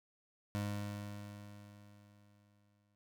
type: tone with exponential decay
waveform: 25% pulse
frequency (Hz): 102.7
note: G#2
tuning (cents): -19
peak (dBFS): -31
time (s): 0.55-2.95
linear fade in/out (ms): 0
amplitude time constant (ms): 520
effects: none